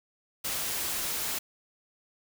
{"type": "noise", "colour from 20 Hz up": "white", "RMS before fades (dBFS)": -32, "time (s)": [0.44, 1.39], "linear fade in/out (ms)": 10, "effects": []}